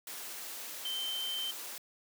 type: tone in noise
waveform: sine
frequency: 3107 Hz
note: G7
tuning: 16 cents flat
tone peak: -34 dBFS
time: 0.85-1.51 s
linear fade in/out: 2 ms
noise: white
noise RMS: -43 dBFS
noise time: 0.07-1.78 s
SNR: +6 dB
effects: high-pass 300 Hz 12 dB/octave